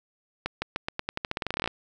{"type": "accelerating click train", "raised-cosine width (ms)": 0.3, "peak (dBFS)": -12, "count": 20, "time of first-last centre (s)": [0.46, 1.676], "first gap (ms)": 160, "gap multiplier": 0.88, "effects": []}